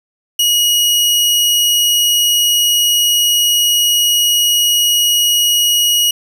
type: tone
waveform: sawtooth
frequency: 2900 Hz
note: F#7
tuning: 35 cents flat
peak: -7 dBFS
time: 0.39-6.11 s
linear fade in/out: 5 ms
effects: none